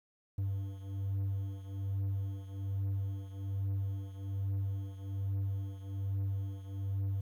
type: beating tone pair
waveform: triangle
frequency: 97.5 / 98.7 Hz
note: G2 / G2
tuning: -9 / +12 cents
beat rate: 1.2 Hz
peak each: -33 / -37 dBFS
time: 0.38-7.21 s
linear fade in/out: 5 ms
effects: 11-bit